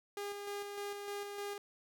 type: tone with tremolo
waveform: sawtooth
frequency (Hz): 406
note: G#4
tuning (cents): -39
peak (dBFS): -35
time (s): 0.17-1.58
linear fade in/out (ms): 2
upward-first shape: square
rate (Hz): 3.3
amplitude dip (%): 35
effects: none